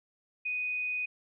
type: tone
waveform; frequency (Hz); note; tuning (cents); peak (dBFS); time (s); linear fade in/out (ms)
sine; 2489; D#7; 0; -30; 0.45-1.06; 10
effects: none